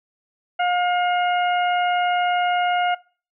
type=harmonic tone; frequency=713 Hz; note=F5; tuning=36 cents sharp; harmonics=1 / 2 / 3 / 4; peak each=-19 / -25 / -29 / -31 dBFS; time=0.59-2.95 s; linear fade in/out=10 ms; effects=noise-tail reverb RT60 0.4 s tail -22 dB re dry